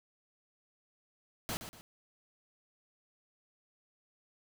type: noise with echo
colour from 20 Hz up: pink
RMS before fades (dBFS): -37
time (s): 1.49-1.57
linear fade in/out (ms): 0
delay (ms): 120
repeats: 2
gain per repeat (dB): -9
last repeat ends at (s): 1.81
effects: none